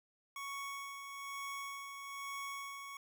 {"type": "tone with tremolo", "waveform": "25% pulse", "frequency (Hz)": 1111, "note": "C#6", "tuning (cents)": 4, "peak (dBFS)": -37, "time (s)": [0.36, 2.97], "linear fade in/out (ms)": 2, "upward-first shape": "sine", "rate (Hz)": 1.1, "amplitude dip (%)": 45, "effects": []}